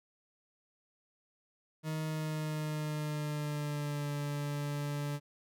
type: tone with pitch glide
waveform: 40% pulse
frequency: 156.5 to 145.18 Hz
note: D#3 to D3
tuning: +10 to -20 cents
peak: -33 dBFS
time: 1.83-5.2 s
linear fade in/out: 50 ms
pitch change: -130 cents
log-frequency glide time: 2.06-4.1 s
effects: none